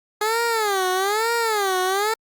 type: tone with vibrato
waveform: 15% pulse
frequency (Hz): 415.3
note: G#4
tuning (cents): 0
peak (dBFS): -13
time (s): 0.21-2.14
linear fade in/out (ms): 5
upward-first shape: sine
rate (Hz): 1.1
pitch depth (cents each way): 210
effects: Opus 48 kbps